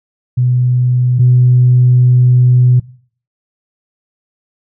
sine tone pair in turn, 124.7 / 124.7 Hz, B2 / B2, +17 / +17 cents, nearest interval unison, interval 0 cents, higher neither, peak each -8 / -4 dBFS, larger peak second, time 0.37-1.19 / 1.19-2.8 s, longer second, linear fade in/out 10 ms, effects noise-tail reverb RT60 0.5 s tail -21 dB re dry + tanh soft clip ceiling 0 dBFS

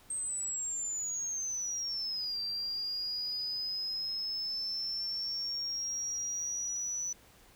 sine linear two-way sweep, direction down then up, 8372 to 4693 to 5960 Hz, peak -32 dBFS, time 0.1-7.13 s, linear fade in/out 5 ms, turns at 2.4 s, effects tanh soft clip ceiling -29 dBFS + pink hiss -60 dBFS RMS until 7.55 s

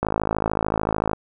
click train, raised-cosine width 1 ms, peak -7 dBFS, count 60, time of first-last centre 0.03-1.133 s, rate 53.5 Hz, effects none

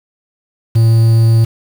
triangle tone with quantisation, 113.5 Hz, A#2, 46 cents flat, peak -4 dBFS, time 0.75-1.45 s, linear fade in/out 10 ms, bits 5, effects none

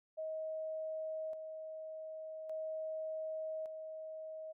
sine tone with tremolo, 632 Hz, D#5, 27 cents sharp, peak -38 dBFS, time 0.17-4.53 s, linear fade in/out 20 ms, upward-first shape square, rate 0.43 Hz, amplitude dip 45%, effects none

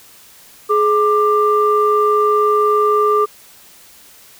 sine tone pair together, 421.6 / 1186 Hz, G#4 / D6, +26 / +17 cents, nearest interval octave + tritone, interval 1791 cents, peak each -13 dBFS, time 0.69-3.26 s, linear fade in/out 20 ms, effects tanh soft clip ceiling -3 dBFS + white hiss -44 dBFS RMS until 4.39 s

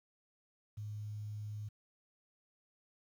sine tone, 105.5 Hz, G#2, 28 cents sharp, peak -40 dBFS, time 0.77-1.69 s, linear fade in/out 10 ms, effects 11-bit

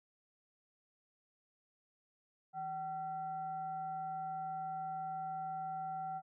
sine tone with frequency modulation, 763 Hz, G5, 47 cents flat, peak -38 dBFS, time 2.53-6.22 s, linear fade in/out 50 ms, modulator 600 Hz, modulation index 0.39, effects none

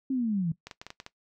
sine linear sweep, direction down, 272.6 to 155.56 Hz, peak -25 dBFS, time 0.1-0.52 s, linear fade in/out 5 ms
clicks, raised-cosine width 0.2 ms, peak -23 dBFS, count 7, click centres 0.67 / 0.712 / 0.815 / 0.866 / 0.904 / 1.001 / 1.064 s
effects noise-tail reverb RT60 0.1 s tail -17 dB re dry

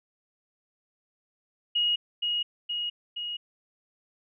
sine tone with echo, 2884 Hz, F#7, 45 cents flat, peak -22 dBFS, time 1.75-1.96 s, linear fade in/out 10 ms, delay 470 ms, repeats 3, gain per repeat -3 dB, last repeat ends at 3.37 s, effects none

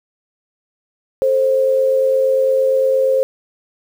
sine tone pair together, 439.3 / 528 Hz, A4 / C5, -3 / +16 cents, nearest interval minor third, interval 319 cents, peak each -21 / -12 dBFS, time 1.22-3.23 s, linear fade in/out 0 ms, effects 7-bit

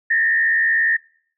sine tone with frequency modulation, 1821 Hz, A#6, 41 cents flat, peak -14 dBFS, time 0.1-0.97 s, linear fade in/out 10 ms, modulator 76.3 Hz, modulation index 0.88, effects noise-tail reverb RT60 0.6 s tail -26 dB re dry

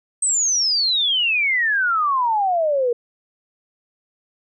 sine exponential sweep, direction down, 8372 to 466.1 Hz, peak -16 dBFS, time 0.22-2.93 s, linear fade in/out 5 ms, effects none

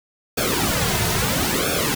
pink noise with flanger, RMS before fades -21 dBFS, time 0.37-1.95 s, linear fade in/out 10 ms, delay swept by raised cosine 1 to 3.7 ms, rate 0.75 Hz, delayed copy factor -0.85, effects none

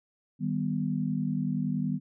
sine chord, Eb augmented, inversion none, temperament equal, 155.56 / 196 / 246.9 Hz, Eb3 / G3 / B3, 0 / 0 / 0 cents, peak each -31 dBFS, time 0.39-2 s, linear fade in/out 50 ms, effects none

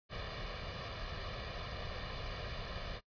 pink noise with comb filter, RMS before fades -42 dBFS, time 0.09-3.01 s, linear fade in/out 50 ms, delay 1.7 ms, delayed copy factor +0.65, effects noise-tail reverb RT60 0.1 s tail -21 dB re dry + resampled to 11025 Hz

